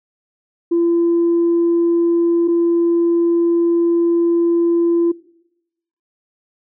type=tone pair in turn; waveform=sine; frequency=340 / 340 Hz; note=F4 / F4; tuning=-46 / -46 cents; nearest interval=unison; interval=0 cents; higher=neither; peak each=-11 dBFS; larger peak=neither; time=0.71-2.48 / 2.48-5.12 s; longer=second; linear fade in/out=10 ms; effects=noise-tail reverb RT60 0.9 s tail -21 dB re dry + tanh soft clip ceiling -9 dBFS